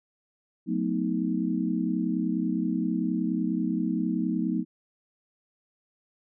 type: tone cluster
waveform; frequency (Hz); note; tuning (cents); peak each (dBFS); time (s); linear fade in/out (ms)
sine; 181.8 / 220.9 / 251.4 / 315.7; F#3 / A3 / B3 / D#4; -30 / +7 / +31 / +25; -30; 0.66-4.65; 50
effects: none